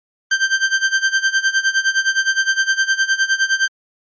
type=tone with tremolo; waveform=40% pulse; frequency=1568 Hz; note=G6; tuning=in tune; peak=-10 dBFS; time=0.31-3.68 s; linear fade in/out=5 ms; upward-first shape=sine; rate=9.7 Hz; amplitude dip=85%; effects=MP3 32 kbps